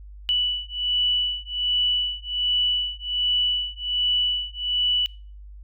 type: beating tone pair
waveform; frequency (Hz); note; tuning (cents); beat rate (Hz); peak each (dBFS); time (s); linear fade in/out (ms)
sine; 2960 / 2961.3; F#7 / F#7; 0 / +1; 1.3; -24; 0.29-5.06; 0
effects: noise-tail reverb RT60 0.4 s tail -22 dB re dry + added 50 Hz sine -39 dBFS peak until 5.63 s